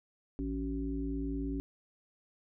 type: harmonic tone with a mistuned harmonic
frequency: 54 Hz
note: A1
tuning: 32 cents flat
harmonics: 1 / 3 / 5 / 7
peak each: -37 / -44 / -35 / -44 dBFS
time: 0.39-1.6 s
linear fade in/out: 0 ms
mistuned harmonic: 5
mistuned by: +55 cents
effects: none